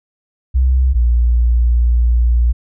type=tone pair in turn; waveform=sine; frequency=64.4 / 59.26 Hz; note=C2 / A#1; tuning=-27 / +29 cents; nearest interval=minor second; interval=144 cents; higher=first; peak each=-9 / -9 dBFS; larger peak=neither; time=0.54-0.94 / 0.94-2.53 s; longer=second; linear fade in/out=20 ms; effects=none